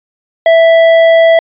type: tone with tanh clipping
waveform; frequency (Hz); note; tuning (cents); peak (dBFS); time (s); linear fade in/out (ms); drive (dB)
sine; 659.3; E5; 0; -5; 0.46-1.39; 2; 12
effects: resampled to 8000 Hz